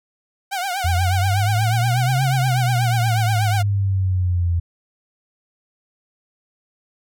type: tone with vibrato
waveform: sawtooth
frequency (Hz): 751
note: F#5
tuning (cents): +26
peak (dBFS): -18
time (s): 0.51-3.63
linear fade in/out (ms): 20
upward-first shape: triangle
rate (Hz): 8.3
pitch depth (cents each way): 140
type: exponential two-way sweep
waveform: sine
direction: up then down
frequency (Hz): 84.4 to 134.4 to 84.4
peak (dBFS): -16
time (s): 0.84-4.6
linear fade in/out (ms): 10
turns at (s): 2.24
effects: none